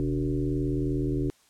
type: tone with frequency modulation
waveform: sine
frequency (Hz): 210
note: G#3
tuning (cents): +19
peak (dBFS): -24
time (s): 0-1.3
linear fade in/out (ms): 0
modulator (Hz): 79.4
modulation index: 2.2
effects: white hiss -62 dBFS RMS until 1.49 s + low-pass 10000 Hz 12 dB/octave